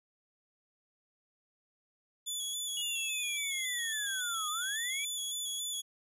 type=tone with vibrato; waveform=20% pulse; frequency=3417 Hz; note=G#7; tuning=49 cents sharp; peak=-29 dBFS; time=2.26-5.82 s; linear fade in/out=20 ms; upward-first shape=square; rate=3.6 Hz; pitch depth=31 cents each way
type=linear two-way sweep; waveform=sine; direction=down then up; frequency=2919 to 1200 to 2361 Hz; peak=-36 dBFS; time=2.77-5.05 s; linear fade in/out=2 ms; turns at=4.5 s
effects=none